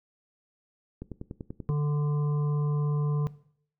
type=click train; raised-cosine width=3 ms; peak=-24 dBFS; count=8; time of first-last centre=1.02-1.7 s; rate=10.3 Hz
type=harmonic tone; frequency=147.2 Hz; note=D3; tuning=4 cents sharp; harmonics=1 / 3 / 5 / 7 / 8; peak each=-24 / -37 / -50 / -43 / -52 dBFS; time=1.69-3.27 s; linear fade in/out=0 ms
effects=noise-tail reverb RT60 0.6 s tail -18 dB re dry